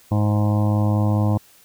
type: harmonic tone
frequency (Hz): 104.7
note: G#2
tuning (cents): +15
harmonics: 1 / 2 / 3 / 5 / 6 / 7 / 8 / 9 / 10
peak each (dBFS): -17 / -23 / -27 / -31 / -33 / -34 / -35 / -36 / -37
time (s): 0.11-1.38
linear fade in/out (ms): 10
effects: white hiss -52 dBFS RMS until 1.64 s